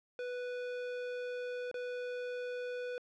square tone with dropouts, 493.9 Hz, B4, in tune, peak -38 dBFS, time 0.19-2.98 s, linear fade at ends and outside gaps 1 ms, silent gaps 1.714-1.742 s, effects low-pass 3000 Hz 12 dB/octave

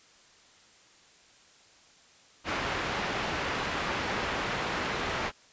white low-pass noise, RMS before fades -32 dBFS, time 2.44-5.32 s, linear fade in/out 50 ms, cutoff 2000 Hz, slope 12 dB/octave, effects white hiss -58 dBFS RMS until 5.52 s + resampled to 16000 Hz

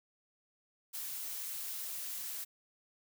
blue noise, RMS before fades -41 dBFS, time 0.93-2.45 s, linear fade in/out 20 ms, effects none

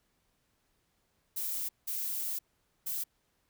violet noise bursts at uneven times, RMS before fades -35 dBFS, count 3, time 1.36-1.69 / 1.87-2.39 / 2.86-3.04 s, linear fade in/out 10 ms, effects pink hiss -75 dBFS RMS until 3.49 s

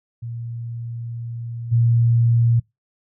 sine tone with level steps, 117.2 Hz, A#2, 10 cents sharp, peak -27 / -13 dBFS, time 0.22-2.6 s, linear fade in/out 10 ms, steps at 1.71 s, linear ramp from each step 20 ms, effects noise-tail reverb RT60 0.2 s tail -25 dB re dry

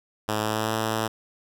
5% pulse tone with pitch glide, 107.4 to 110.42 Hz, A2 to A2, -41 to +7 cents, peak -13 dBFS, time 0.28-1.08 s, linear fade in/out 10 ms, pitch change +48 cents, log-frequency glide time 0.42-0.72 s, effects none

